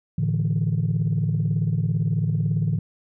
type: chord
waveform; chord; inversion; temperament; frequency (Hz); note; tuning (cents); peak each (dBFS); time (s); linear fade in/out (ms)
sine; A suspended fourth; none; equal; 110 / 146.83 / 164.81; A2 / D3 / E3; 0 / 0 / 0; -23; 0.18-2.79; 5
effects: tanh soft clip ceiling -14 dBFS